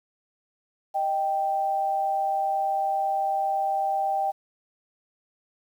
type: tone pair together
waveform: sine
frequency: 621.9 / 784 Hz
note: D#5 / G5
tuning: -1 / 0 cents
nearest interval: major third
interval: 401 cents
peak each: -31 / -23 dBFS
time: 0.94-4.32 s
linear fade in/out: 20 ms
effects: 9-bit